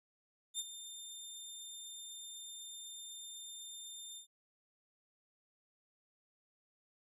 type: tone with ADSR envelope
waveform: 20% pulse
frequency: 3608 Hz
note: A7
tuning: 43 cents sharp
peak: -29 dBFS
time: 0.54-4.27 s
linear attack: 51 ms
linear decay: 36 ms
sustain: -12 dB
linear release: 100 ms
effects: none